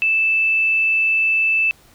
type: tone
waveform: sine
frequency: 2637 Hz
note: E7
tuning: in tune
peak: -14 dBFS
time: 0.02-1.71 s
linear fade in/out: 0 ms
effects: pink hiss -51 dBFS RMS until 1.94 s